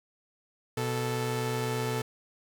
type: tone pair together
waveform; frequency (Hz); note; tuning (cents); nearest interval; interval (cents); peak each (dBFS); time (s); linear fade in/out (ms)
sawtooth; 123.7 / 439; B2 / A4; +3 / -4; octave + minor seventh; 2193; -27 / -28; 0.77-2.02; 5
effects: none